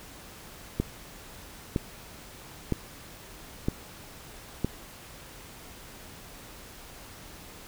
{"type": "click train", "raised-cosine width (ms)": 3, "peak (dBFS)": -12, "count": 5, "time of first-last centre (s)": [0.8, 4.646], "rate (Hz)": 1.04, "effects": ["pink hiss -47 dBFS RMS until 7.67 s"]}